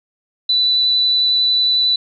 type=tone with vibrato; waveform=sine; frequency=3978 Hz; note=B7; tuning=12 cents sharp; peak=-12 dBFS; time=0.49-1.96 s; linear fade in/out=5 ms; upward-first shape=sine; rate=11 Hz; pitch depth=8 cents each way; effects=none